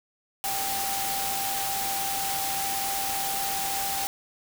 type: tone in noise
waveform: sine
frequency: 786 Hz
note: G5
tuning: 4 cents sharp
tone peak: -31 dBFS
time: 0.44-4.07 s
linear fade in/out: 0 ms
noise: white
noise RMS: -30 dBFS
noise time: 0.44-4.07 s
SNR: -4 dB
effects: none